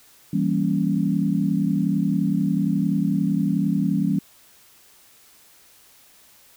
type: chord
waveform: sine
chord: E diminished seventh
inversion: none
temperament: equal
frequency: 164.81 / 196 / 233.1 / 277.2 Hz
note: E3 / G3 / Bb3 / Db4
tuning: 0 / 0 / 0 / 0 cents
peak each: -24 / -22 / -27 / -25 dBFS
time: 0.33-4.19 s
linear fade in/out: 5 ms
effects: white hiss -53 dBFS RMS until 6.56 s